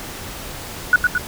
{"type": "tone with echo", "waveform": "sine", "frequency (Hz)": 1470, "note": "F#6", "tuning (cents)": -12, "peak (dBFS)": -7, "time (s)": [0.93, 0.96], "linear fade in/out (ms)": 2, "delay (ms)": 110, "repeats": 2, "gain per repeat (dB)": -4, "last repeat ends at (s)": 1.18, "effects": ["pink hiss -32 dBFS RMS until 1.27 s"]}